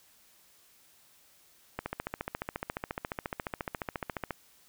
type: click train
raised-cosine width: 0.5 ms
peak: -18 dBFS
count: 37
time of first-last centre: 1.79-4.307 s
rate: 14.3 Hz
effects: white hiss -62 dBFS RMS until 4.68 s